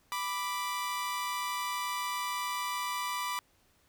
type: tone pair together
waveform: sawtooth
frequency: 987.8 / 1174.7 Hz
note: B5 / D6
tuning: 0 / 0 cents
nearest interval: minor third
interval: 300 cents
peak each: -31 / -32 dBFS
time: 0.12-3.39 s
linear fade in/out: 0 ms
effects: pink hiss -68 dBFS RMS until 3.88 s